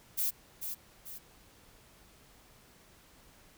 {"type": "noise with echo", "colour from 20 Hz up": "violet", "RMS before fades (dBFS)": -31, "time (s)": [0.17, 0.31], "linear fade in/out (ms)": 20, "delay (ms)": 440, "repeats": 2, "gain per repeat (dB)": -7, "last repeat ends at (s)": 1.19, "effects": ["pink hiss -60 dBFS RMS until 3.57 s"]}